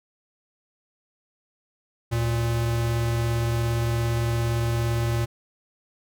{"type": "tone pair together", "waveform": "square", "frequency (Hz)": [73.42, 116.55], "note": ["D2", "A#2"], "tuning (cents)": [0, 0], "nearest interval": "minor sixth", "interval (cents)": 800, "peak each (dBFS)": [-32, -23], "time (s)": [2.11, 5.26], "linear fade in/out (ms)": 20, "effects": []}